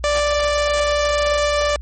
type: tone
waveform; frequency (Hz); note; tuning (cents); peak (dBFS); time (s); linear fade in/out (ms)
sawtooth; 587.3; D5; 0; -12; 0.04-1.76; 0
effects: added 60 Hz sine -28 dBFS peak until 1.81 s + MP3 32 kbps